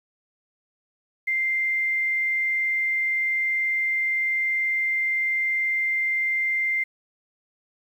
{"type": "tone", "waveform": "sine", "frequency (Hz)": 2093, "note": "C7", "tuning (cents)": 0, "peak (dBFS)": -21, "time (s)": [1.27, 6.84], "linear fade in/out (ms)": 10, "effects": ["9-bit"]}